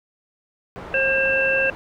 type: low-pass noise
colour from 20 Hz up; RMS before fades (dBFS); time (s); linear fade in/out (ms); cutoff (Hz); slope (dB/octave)
white; -36; 0.76-1.75; 0; 930; 12
type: harmonic tone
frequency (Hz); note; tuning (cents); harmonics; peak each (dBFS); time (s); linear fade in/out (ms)
535; C5; +38; 1 / 3 / 5; -22 / -21 / -21; 0.94-1.7; 2
effects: none